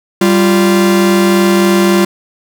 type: tone pair together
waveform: 45% pulse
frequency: 195.6 / 347.8 Hz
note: G3 / F4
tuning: -4 / -7 cents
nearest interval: minor seventh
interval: 997 cents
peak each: -10 dBFS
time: 0.21-2.05 s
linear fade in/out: 5 ms
effects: none